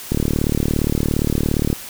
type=click train; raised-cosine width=3 ms; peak=-5 dBFS; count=61; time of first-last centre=0.12-1.729 s; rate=37.3 Hz; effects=white hiss -34 dBFS RMS until 1.89 s